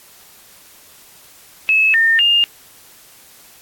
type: tone with pitch steps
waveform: sine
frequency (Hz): 2592 / 1817 / 2819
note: E7 / A#6 / F7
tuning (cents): -30 / -45 / +16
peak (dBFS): -10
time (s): 1.69-2.44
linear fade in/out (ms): 0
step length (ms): 250
effects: white hiss -45 dBFS RMS until 3.61 s + AAC 64 kbps